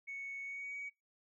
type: tone with pitch glide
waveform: sine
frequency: 2217 to 2258 Hz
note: C#7 to C#7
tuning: 0 to +31 cents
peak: -40 dBFS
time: 0.07-0.9 s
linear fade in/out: 20 ms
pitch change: +31 cents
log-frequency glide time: 0.43-0.74 s
effects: noise-tail reverb RT60 0.2 s tail -23 dB re dry + tanh soft clip ceiling -37 dBFS